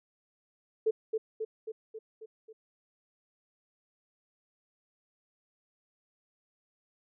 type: tone with echo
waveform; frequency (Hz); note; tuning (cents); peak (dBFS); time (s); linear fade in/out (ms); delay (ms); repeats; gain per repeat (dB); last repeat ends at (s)
sine; 440; A4; 0; -23; 0.86-0.91; 10; 270; 6; -4; 2.53
effects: none